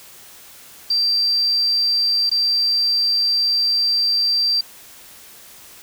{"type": "tone with dropouts", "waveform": "sine", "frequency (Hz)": 4699, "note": "D8", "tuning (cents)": 0, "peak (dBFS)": -15, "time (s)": [0.9, 4.61], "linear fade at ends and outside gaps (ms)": 5, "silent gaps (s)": [2.296, 2.314], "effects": ["white hiss -43 dBFS RMS until 5.82 s"]}